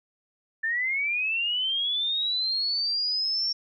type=linear sweep; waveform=sine; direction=up; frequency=1760 to 5500 Hz; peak=-24 dBFS; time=0.63-3.53 s; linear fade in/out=10 ms; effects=none